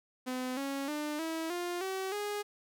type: tone with pitch steps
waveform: sawtooth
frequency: 254.4 / 275.8 / 299.1 / 324.2 / 351.6 / 381.2 / 413.3 Hz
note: C4 / C#4 / D4 / E4 / F4 / G4 / G#4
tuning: -48 / -9 / +32 / -29 / +12 / -48 / -8 cents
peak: -30 dBFS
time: 0.26-2.43 s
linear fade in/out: 20 ms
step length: 310 ms
effects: none